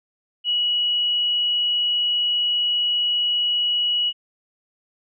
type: tone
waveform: sine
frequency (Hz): 2925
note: F#7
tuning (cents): -21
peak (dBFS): -18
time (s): 0.44-4.13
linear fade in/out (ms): 50
effects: none